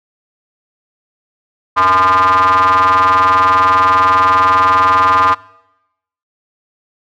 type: ring-modulated tone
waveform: square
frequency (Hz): 92.5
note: F#2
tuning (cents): 0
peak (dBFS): -6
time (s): 1.76-5.35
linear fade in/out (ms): 20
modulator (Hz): 1120
effects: noise-tail reverb RT60 0.9 s tail -22 dB re dry + low-pass 4000 Hz 12 dB/octave